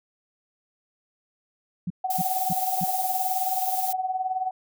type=tone bursts; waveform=sine; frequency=177.2 Hz; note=F3; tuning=25 cents sharp; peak=-25 dBFS; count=4; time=1.87-2.842 s; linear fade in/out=5 ms; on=33 ms; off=280 ms
type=tone with tremolo; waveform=sine; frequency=749 Hz; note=F#5; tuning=21 cents sharp; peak=-21 dBFS; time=2.04-4.51 s; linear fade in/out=5 ms; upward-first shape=triangle; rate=19 Hz; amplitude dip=80%
type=noise; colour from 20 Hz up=violet; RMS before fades=-30 dBFS; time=2.1-3.93 s; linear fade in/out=5 ms
effects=none